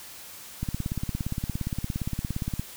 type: click train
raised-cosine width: 5 ms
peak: -16 dBFS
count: 35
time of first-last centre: 0.63-2.595 s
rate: 17.3 Hz
effects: white hiss -44 dBFS RMS until 2.76 s